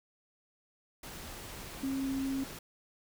sine tone in noise, 269.3 Hz, C#4, 50 cents flat, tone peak -31 dBFS, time 1.83-2.44 s, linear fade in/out 5 ms, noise pink, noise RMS -45 dBFS, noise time 1.03-2.59 s, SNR +11 dB, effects none

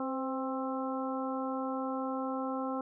harmonic tone with a mistuned harmonic, 264.8 Hz, C4, 21 cents sharp, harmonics 1 / 2 / 3 / 4 / 5, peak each -35 / -38 / -40 / -41 / -42 dBFS, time 0-2.81 s, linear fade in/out 2 ms, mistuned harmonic 2, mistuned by -32 cents, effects none

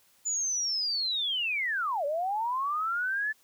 sine linear two-way sweep, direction down then up, 7040 to 554 to 1758 Hz, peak -27 dBFS, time 0.25-3.33 s, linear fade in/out 20 ms, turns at 2.05 s, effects white hiss -64 dBFS RMS until 3.43 s

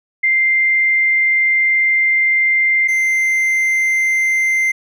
sine / triangle tone pair in turn, 2093 / 2084 Hz, C7 / C7, 0 / -7 cents, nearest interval unison, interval 7 cents, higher first, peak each -11 dBFS, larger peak neither, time 0.23-2.88 / 2.88-4.72 s, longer first, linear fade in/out 10 ms, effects none

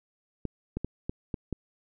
clicks, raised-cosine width 3 ms, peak -18 dBFS, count 6, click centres 0.453 / 0.77 / 0.846 / 1.095 / 1.342 / 1.527 s, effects none

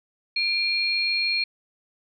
sine tone pair together, 2387 / 4253 Hz, D7 / C8, +28 / +27 cents, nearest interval minor seventh, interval 999 cents, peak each -24 dBFS, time 0.36-1.44 s, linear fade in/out 5 ms, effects none

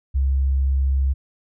sine tone, 67.4 Hz, C#2, 48 cents flat, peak -16 dBFS, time 0.14-1.14 s, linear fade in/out 20 ms, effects none

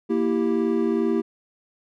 triangle chord, E diminished, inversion second, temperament equal, 233.1 / 329.6 / 392 Hz, Bb3 / E4 / G4, 0 / 0 / 0 cents, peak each -22 dBFS, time 0.09-1.22 s, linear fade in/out 20 ms, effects none

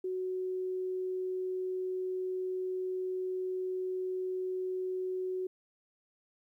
sine tone, 370.8 Hz, F#4, 4 cents sharp, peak -32 dBFS, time 0.04-5.47 s, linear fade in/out 5 ms, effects 12-bit

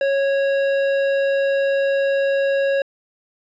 sine tone with hard clipping, 551 Hz, C#5, 11 cents flat, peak -18 dBFS, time 0.01-2.82 s, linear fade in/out 2 ms, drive 11 dB, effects resampled to 16000 Hz

